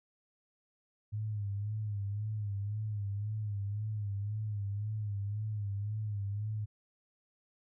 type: tone with vibrato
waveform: sine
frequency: 103.83 Hz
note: G#2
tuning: in tune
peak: -33 dBFS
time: 1.12-6.66 s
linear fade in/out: 20 ms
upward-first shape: sine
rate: 1.9 Hz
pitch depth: 72 cents each way
effects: none